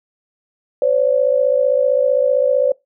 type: tone pair together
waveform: sine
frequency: 516 / 571.5 Hz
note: C5 / D5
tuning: -24 / -47 cents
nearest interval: major second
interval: 177 cents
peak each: -15 dBFS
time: 0.82-2.72 s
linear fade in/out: 2 ms
effects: noise-tail reverb RT60 0.2 s tail -23 dB re dry